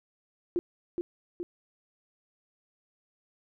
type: tone with echo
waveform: sine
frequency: 349.2 Hz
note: F4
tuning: in tune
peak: -24 dBFS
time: 0.56-0.59 s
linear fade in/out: 0 ms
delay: 420 ms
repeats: 2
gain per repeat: -4 dB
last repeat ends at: 1.43 s
effects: none